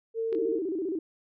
sine tone, 452.2 Hz, A4, 47 cents sharp, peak -27 dBFS, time 0.14-0.61 s, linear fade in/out 50 ms
sine tone with vibrato, 350.6 Hz, F4, 7 cents sharp, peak -28 dBFS, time 0.32-0.99 s, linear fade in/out 5 ms, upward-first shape square, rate 15 Hz, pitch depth 160 cents each way
clicks, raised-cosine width 0.3 ms, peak -30 / -36 dBFS, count 2, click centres 0.328 / 0.349 s
effects none

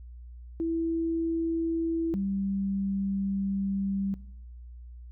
sine tone pair in turn, 329.6 / 195.98 Hz, E4 / G3, 0 / 0 cents, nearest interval major sixth, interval 900 cents, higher first, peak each -26 / -27 dBFS, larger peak first, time 0.6-2.14 / 2.14-4.14 s, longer second, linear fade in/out 0 ms, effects noise-tail reverb RT60 0.8 s tail -20 dB re dry + added 60 Hz sine -42 dBFS peak until 5.11 s

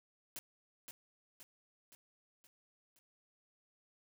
white noise with echo, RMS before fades -45 dBFS, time 0.36-0.39 s, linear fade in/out 0 ms, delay 520 ms, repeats 5, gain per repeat -5 dB, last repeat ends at 2.99 s, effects none

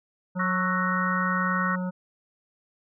harmonic tone, 182.4 Hz, F#3, 24 cents flat, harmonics 1 / 3 / 5 / 7 / 8, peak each -27 / -37 / -41 / -44 / -45 dBFS, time 0.35-1.91 s, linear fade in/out 20 ms
sine chord, F# dominant seventh, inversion second, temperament equal, 1108.7 / 1318.5 / 1480 / 1864.7 Hz, C#6 / E6 / F#6 / A#6, 0 / 0 / 0 / 0 cents, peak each -29 / -30 / -30 / -31 dBFS, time 0.39-1.76 s, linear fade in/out 10 ms
effects none

